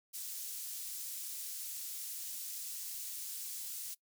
pink high-pass noise, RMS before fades -43 dBFS, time 0.13-3.95 s, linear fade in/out 20 ms, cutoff 7200 Hz, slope 12 dB/octave, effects noise-tail reverb RT60 0.1 s tail -20 dB re dry

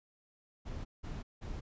brown noise bursts, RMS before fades -41 dBFS, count 3, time 0.65-1.61 s, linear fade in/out 20 ms, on 200 ms, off 180 ms, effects resampled to 16000 Hz

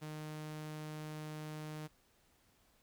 sawtooth tone, 153.6 Hz, D#3, 22 cents flat, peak -39 dBFS, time 0.01-1.88 s, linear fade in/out 20 ms, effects pink hiss -71 dBFS RMS until 2.82 s

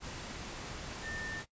sine tone in noise, 1800 Hz, A6, 39 cents sharp, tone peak -40 dBFS, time 1.02-1.43 s, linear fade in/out 50 ms, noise pink, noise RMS -43 dBFS, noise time 0-1.46 s, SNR 0 dB, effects noise-tail reverb RT60 0.1 s tail -17 dB re dry + resampled to 16000 Hz

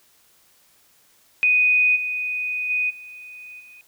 sine tone with level steps, 2489 Hz, D#7, in tune, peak -14 / -23 / -19 / -37 / -43 dBFS, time 1.43-3.81 s, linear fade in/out 0 ms, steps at 1.95 / 2.69 / 2.89 / 3.59 s, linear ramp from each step 20 ms, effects white hiss -58 dBFS RMS until 3.87 s

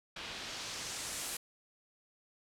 white noise with low-pass filter sweep, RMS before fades -42 dBFS, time 0.16-1.37 s, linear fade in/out 5 ms, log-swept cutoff 3300 to 11000 Hz, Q 1.2, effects none

